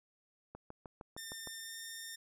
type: click train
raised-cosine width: 1 ms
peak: -33 dBFS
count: 7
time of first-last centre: 0.55-1.473 s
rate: 6.5 Hz
type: tone with pitch glide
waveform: 10% pulse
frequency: 1805 to 1817.6 Hz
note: A6 to A#6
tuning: +44 to -44 cents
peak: -35 dBFS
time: 1.17-2.16 s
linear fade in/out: 10 ms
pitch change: +12 cents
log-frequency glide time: 1.63-1.74 s
effects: none